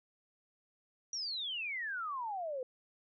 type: exponential sweep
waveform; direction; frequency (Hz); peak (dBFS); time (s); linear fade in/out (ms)
sine; down; 5840 to 493.9; -36; 1.13-2.63; 2
effects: none